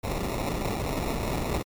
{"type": "noise with sample-and-hold", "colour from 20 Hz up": "pink", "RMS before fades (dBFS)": -29, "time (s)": [0.03, 1.63], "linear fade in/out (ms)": 20, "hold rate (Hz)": 1575, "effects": ["MP3 96 kbps"]}